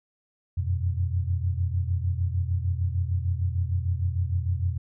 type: tone cluster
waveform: sine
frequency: 87.1 / 93.7 / 123.5 Hz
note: F2 / F#2 / B2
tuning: -4 / +22 / 0 cents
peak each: -25 / -29 / -32 dBFS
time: 0.57-4.78 s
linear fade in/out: 10 ms
effects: none